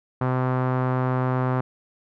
sawtooth tone with low-pass filter, 128.1 Hz, C3, 36 cents flat, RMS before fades -23 dBFS, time 0.21-1.61 s, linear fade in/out 5 ms, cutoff 1200 Hz, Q 1.9, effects none

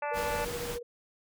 harmonic tone, 292 Hz, D4, 10 cents flat, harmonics 2 / 3 / 4 / 5 / 6 / 7 / 8 / 9, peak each -35 / -34 / -42 / -41 / -44 / -46 / -47 / -46 dBFS, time 0.02-0.45 s, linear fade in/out 5 ms
sine tone with tremolo, 478.7 Hz, A#4, 46 cents sharp, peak -32 dBFS, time 0.11-0.83 s, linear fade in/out 10 ms, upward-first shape triangle, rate 14 Hz, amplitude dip 75%
pink noise, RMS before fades -38 dBFS, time 0.13-0.79 s, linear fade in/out 50 ms
effects none

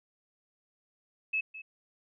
sine tone with echo, 2595 Hz, E7, 28 cents flat, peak -27 dBFS, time 1.33-1.41 s, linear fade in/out 10 ms, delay 210 ms, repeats 1, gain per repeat -14 dB, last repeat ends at 1.62 s, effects none

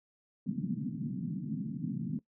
pink band-pass noise, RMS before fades -36 dBFS, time 0.46-2.19 s, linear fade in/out 2 ms, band 140 to 260 Hz, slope 48 dB/octave, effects noise-tail reverb RT60 0.1 s tail -19 dB re dry

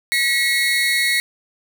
30% pulse tone pair together, 1924 / 2183 Hz, B6 / C#7, -46 / -27 cents, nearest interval major second, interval 219 cents, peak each -16 dBFS, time 0.12-1.2 s, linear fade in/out 0 ms, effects none

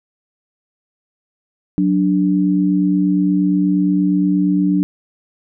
sine tone pair together, 184.7 / 293.2 Hz, F#3 / D4, -3 / -3 cents, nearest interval minor sixth, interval 800 cents, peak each -15 dBFS, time 1.78-4.83 s, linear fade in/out 0 ms, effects none

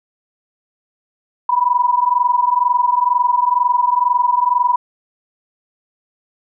sine tone pair together, 970.9 / 993 Hz, B5 / B5, -30 / +9 cents, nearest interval unison, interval 39 cents, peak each -15 dBFS, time 1.49-4.76 s, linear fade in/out 5 ms, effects none

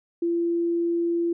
sine tone, 340.4 Hz, F4, 44 cents flat, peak -21 dBFS, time 0.22-1.33 s, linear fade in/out 5 ms, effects none

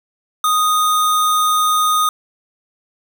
sine tone with sample-and-hold, 1244.5 Hz, D#6, in tune, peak -12 dBFS, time 0.44-2.09 s, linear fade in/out 2 ms, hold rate 4900 Hz, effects none

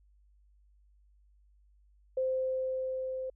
sine tone with level ramp, 520 Hz, C5, 11 cents flat, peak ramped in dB -27 to -34 dBFS, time 2.17-3.3 s, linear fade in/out 5 ms, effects added 50 Hz sine -61 dBFS peak until 3.35 s

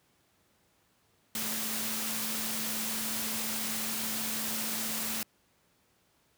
sine tone in noise, 220 Hz, A3, in tune, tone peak -41 dBFS, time 1.35-5.23 s, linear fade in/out 2 ms, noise white, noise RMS -34 dBFS, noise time 1.35-5.23 s, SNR -10 dB, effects pink hiss -69 dBFS RMS until 6.37 s + high-pass 80 Hz 12 dB/octave

